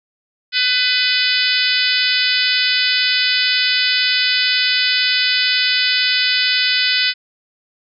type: harmonic tone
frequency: 501 Hz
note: B4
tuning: 25 cents sharp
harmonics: 3 / 4 / 5 / 6 / 7 / 8 / 9 / 10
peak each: -22 / -22 / -22 / -22 / -22 / -22 / -22 / -22 dBFS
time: 0.52-7.14 s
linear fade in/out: 50 ms
effects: none